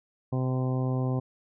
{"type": "harmonic tone", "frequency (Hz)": 128.9, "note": "C3", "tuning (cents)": -26, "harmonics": [1, 2, 3, 4, 5, 6, 7, 8], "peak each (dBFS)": [-26, -32, -37, -38, -42, -42, -48, -44], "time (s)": [0.32, 1.2], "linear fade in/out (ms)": 10, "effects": []}